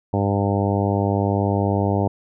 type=harmonic tone; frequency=99.9 Hz; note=G2; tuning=33 cents sharp; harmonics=1 / 2 / 3 / 4 / 5 / 6 / 7 / 8 / 9; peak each=-21 / -24 / -26 / -27 / -28 / -29 / -29 / -30 / -31 dBFS; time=0.13-2.08 s; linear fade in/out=5 ms; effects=none